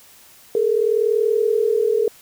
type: tone pair together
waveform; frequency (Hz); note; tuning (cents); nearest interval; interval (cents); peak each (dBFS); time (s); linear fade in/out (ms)
sine; 420.8 / 461.4; G#4 / A#4; +23 / -18; major second; 159; -18; 0.55-2.08; 2
effects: white hiss -48 dBFS RMS until 2.21 s